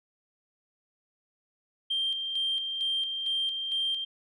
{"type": "tone with tremolo", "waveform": "sine", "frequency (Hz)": 3171, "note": "G7", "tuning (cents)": 19, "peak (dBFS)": -25, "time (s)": [1.9, 4.05], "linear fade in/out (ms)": 10, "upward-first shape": "square", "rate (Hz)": 2.2, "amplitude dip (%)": 45, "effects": ["tanh soft clip ceiling -21 dBFS"]}